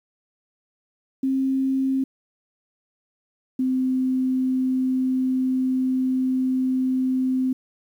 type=tone pair in turn; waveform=sine; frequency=266.2 / 258.6 Hz; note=C4 / C4; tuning=+30 / -20 cents; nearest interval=minor second; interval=50 cents; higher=first; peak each=-19 dBFS; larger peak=neither; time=1.23-2.04 / 3.59-7.53 s; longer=second; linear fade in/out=5 ms; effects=9-bit